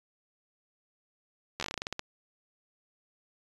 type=slowing click train; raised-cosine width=0.2 ms; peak=-16 dBFS; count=13; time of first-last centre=1.6-1.994 s; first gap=12 ms; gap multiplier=1.17; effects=resampled to 24000 Hz